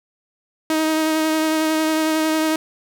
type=tone with vibrato; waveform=sawtooth; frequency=314.8 Hz; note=D#4; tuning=20 cents sharp; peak=-13 dBFS; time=0.7-2.56 s; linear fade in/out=2 ms; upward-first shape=sine; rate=11 Hz; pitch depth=15 cents each way; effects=none

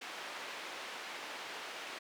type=band-pass noise; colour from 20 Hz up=white; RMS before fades=-45 dBFS; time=0.01-1.99 s; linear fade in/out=10 ms; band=380 to 2800 Hz; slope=12 dB/octave; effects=none

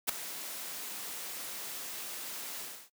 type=noise with ADSR envelope; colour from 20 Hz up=white; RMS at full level=-26 dBFS; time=0.07-2.9 s; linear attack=23 ms; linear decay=4 ms; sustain=-15 dB; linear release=290 ms; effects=noise-tail reverb RT60 0.1 s tail -25 dB re dry + high-pass 200 Hz 12 dB/octave

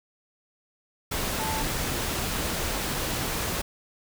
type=tone in noise; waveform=sine; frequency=880 Hz; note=A5; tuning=in tune; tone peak=-31 dBFS; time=1.39-1.63 s; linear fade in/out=10 ms; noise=pink; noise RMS=-29 dBFS; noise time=1.11-3.62 s; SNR=-5 dB; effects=none

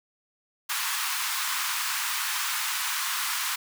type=high-pass noise; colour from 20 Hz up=pink; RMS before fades=-29 dBFS; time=0.69-3.56 s; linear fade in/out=10 ms; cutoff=960 Hz; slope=48 dB/octave; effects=none

